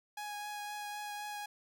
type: tone with vibrato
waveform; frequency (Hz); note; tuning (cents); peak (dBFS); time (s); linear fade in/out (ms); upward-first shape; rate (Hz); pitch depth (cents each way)
sawtooth; 830.6; G#5; 0; -36; 0.17-1.46; 5; triangle; 3.9; 13
effects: none